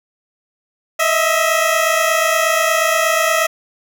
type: tone pair together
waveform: 15% pulse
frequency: 630.6 / 659 Hz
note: D#5 / E5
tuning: +23 / -1 cents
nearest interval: minor second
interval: 76 cents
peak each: -10 dBFS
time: 0.99-3.47 s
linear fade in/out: 10 ms
effects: none